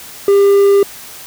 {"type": "tone", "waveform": "triangle", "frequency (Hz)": 399.4, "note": "G4", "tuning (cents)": 32, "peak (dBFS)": -4, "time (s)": [0.28, 0.83], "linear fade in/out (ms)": 2, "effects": ["white hiss -33 dBFS RMS until 1.26 s"]}